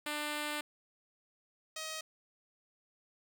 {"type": "tone pair in turn", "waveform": "5% pulse", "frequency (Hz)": [297.9, 631.2], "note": ["D4", "D#5"], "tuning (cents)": [25, 25], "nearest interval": "octave + minor second", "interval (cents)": 1300, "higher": "second", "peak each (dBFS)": [-24, -28], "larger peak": "first", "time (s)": [[0.06, 0.61], [1.76, 2.01]], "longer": "first", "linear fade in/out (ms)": 5, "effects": []}